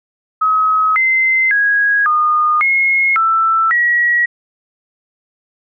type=tone with pitch steps; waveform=sine; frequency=1275 / 2069 / 1652 / 1224 / 2161 / 1328 / 1915 Hz; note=D#6 / C7 / G#6 / D#6 / C#7 / E6 / A#6; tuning=+42 / -20 / -10 / -29 / -45 / +12 / +46 cents; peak=-10 dBFS; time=0.41-4.26 s; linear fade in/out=10 ms; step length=550 ms; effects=none